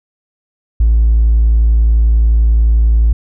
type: tone with hard clipping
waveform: sine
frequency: 55.7 Hz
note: A1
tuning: 22 cents sharp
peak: -7 dBFS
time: 0.8-3.13 s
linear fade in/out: 5 ms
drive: 1 dB
effects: none